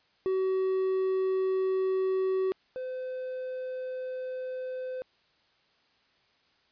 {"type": "tone pair in turn", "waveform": "triangle", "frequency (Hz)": [378.2, 512], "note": ["F#4", "C5"], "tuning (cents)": [38, -38], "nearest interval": "perfect fourth", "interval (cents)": 524, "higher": "second", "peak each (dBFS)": [-23, -31], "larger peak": "first", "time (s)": [[0.26, 2.52], [2.76, 5.02]], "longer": "neither", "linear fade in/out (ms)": 0, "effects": ["white hiss -67 dBFS RMS until 6.71 s", "resampled to 11025 Hz"]}